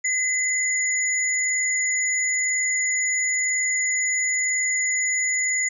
sine tone pair together, 2031 / 6907 Hz, B6 / A8, +48 / -33 cents, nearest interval octave + major sixth, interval 2119 cents, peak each -23 dBFS, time 0.04-5.69 s, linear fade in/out 10 ms, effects none

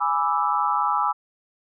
sine chord, E dominant seventh, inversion first, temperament equal, 830.6 / 987.8 / 1174.7 / 1318.5 Hz, G#5 / B5 / D6 / E6, 0 / 0 / 0 / 0 cents, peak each -25 dBFS, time 0-1.13 s, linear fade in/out 20 ms, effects none

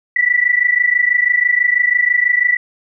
sine tone pair together, 1949.4 / 1975.5 Hz, B6 / B6, -23 / 0 cents, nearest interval unison, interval 23 cents, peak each -14 dBFS, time 0.16-2.57 s, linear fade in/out 5 ms, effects none

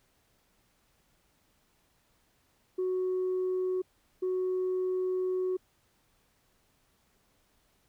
sine tone bursts at uneven times, 369.6 Hz, F#4, 2 cents flat, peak -26 dBFS, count 2, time 2.78-3.82 / 4.22-5.57 s, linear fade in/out 10 ms, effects tanh soft clip ceiling -25 dBFS + pink hiss -70 dBFS RMS until 7.88 s

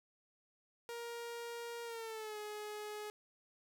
sawtooth tone with pitch glide, 470 to 421.1 Hz, A#4 to G#4, +14 to +24 cents, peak -39 dBFS, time 0.89-3.1 s, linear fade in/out 0 ms, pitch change -190 cents, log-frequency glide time 1.84-2.38 s, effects none

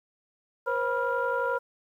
sine tone cluster, 482.7 / 534 / 975 / 1397 Hz, B4 / C5 / B5 / F6, -40 / +35 / -23 / 0 cents, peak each -30 dBFS, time 0.66-1.59 s, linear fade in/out 20 ms, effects tanh soft clip ceiling -16 dBFS + 10-bit

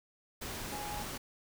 sine tone in noise, 830.6 Hz, G#5, in tune, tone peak -41 dBFS, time 0.72-1.03 s, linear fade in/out 10 ms, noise pink, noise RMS -41 dBFS, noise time 0.41-1.18 s, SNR -3 dB, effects none

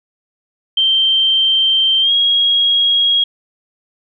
sine tone with pitch glide, 3136 to 3290 Hz, G7 to G#7, 0 to -17 cents, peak -10 dBFS, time 0.77-3.24 s, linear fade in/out 5 ms, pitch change +83 cents, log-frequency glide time 2.01-2.12 s, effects none

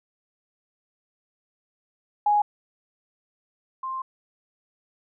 sine tone pair in turn, 830.6 / 1051.3 Hz, G#5 / C6, 0 / +8 cents, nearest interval major third, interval 408 cents, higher second, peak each -17 / -28 dBFS, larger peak first, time 2.26-2.42 / 3.83-4.02 s, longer second, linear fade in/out 5 ms, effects none

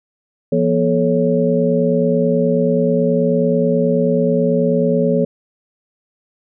sine tone cluster, 170.5 / 239.8 / 432.3 / 553 Hz, F3 / A#3 / A4 / C#5, -41 / +49 / -31 / -4 cents, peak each -18 dBFS, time 0.52-5.25 s, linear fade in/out 5 ms, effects none

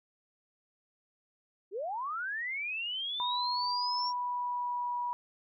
sine linear sweep, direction up, 353 to 5588 Hz, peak -33 dBFS, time 1.71-4.13 s, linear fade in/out 50 ms
sine tone with pitch glide, 984 to 971 Hz, B5 to B5, -7 to -30 cents, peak -31 dBFS, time 3.2-5.13 s, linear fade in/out 0 ms, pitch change -23 cents, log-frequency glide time 4.04-4.99 s
effects none

